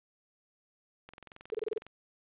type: click train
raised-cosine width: 0.3 ms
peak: -32 dBFS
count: 18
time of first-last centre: 1.09-1.866 s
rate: 21.9 Hz
type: tone bursts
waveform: sine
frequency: 436 Hz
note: A4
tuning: 16 cents flat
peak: -29 dBFS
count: 6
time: 1.52-1.782 s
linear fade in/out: 5 ms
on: 22 ms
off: 26 ms
effects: resampled to 8000 Hz + 11-bit